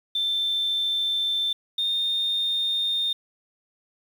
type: tone pair in turn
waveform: sine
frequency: 3553 / 3649 Hz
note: A7 / A#7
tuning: +16 / -38 cents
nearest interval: unison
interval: 46 cents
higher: second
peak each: -21 dBFS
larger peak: neither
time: 0.15-1.53 / 1.78-3.13 s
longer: first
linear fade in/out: 5 ms
effects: tanh soft clip ceiling -18 dBFS + 8-bit